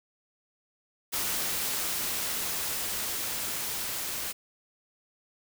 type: noise with level ramp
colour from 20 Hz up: white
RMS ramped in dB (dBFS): -30 to -34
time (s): 1.12-4.33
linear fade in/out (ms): 20
effects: none